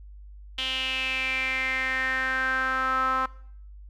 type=tone with band-pass filter sweep; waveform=sawtooth; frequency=261.3 Hz; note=C4; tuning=2 cents flat; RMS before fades=-27 dBFS; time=0.58-3.26 s; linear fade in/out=5 ms; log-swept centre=3100 to 1200 Hz; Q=6.7; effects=noise-tail reverb RT60 0.6 s tail -20 dB re dry + added 50 Hz sine -42 dBFS peak until 3.89 s